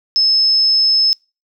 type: tone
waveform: sine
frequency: 5210 Hz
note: E8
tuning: 21 cents flat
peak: -10 dBFS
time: 0.16-1.13 s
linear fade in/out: 0 ms
effects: noise-tail reverb RT60 0.3 s tail -26 dB re dry